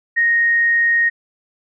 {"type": "tone", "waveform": "sine", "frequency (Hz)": 1864.7, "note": "A#6", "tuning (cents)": 0, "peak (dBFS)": -12, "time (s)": [0.16, 1.1], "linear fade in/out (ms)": 20, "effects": []}